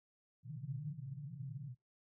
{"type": "band-pass noise", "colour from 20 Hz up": "pink", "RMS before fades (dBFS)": -45, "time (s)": [0.43, 1.75], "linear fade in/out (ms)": 50, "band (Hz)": [120, 160], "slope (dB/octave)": 96, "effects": ["noise-tail reverb RT60 0.2 s tail -24 dB re dry"]}